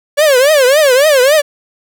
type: tone with vibrato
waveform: 45% pulse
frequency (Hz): 558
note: C#5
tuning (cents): +11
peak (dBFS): -6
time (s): 0.17-1.42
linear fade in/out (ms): 20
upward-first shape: triangle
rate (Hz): 3.6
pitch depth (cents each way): 240
effects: none